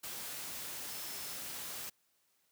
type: tone in noise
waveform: sine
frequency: 5274 Hz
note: E8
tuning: in tune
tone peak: -52 dBFS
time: 0.9-1.37 s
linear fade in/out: 10 ms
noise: white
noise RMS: -43 dBFS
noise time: 0.03-1.9 s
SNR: -12 dB
effects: white hiss -75 dBFS RMS until 2.51 s + high-pass 80 Hz 12 dB/octave